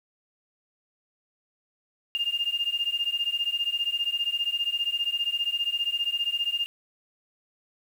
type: beating tone pair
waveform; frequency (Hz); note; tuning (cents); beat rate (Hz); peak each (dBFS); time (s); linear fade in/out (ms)
sine; 2807 / 2822; F7 / F7; +8 / +17; 15; -28; 2.15-6.66; 0
effects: 8-bit